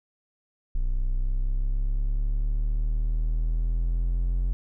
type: linear sweep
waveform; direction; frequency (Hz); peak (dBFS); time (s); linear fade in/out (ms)
triangle; up; 30.22 to 44.41; -20; 0.75-4.53; 0
effects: none